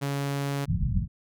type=tone; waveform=sawtooth; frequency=140.4 Hz; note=C#3; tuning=22 cents sharp; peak=-23 dBFS; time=0.01-0.66 s; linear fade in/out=20 ms
type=low-pass noise; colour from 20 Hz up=white; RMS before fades=-26 dBFS; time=0.66-1.08 s; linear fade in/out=50 ms; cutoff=180 Hz; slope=48 dB/octave
effects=none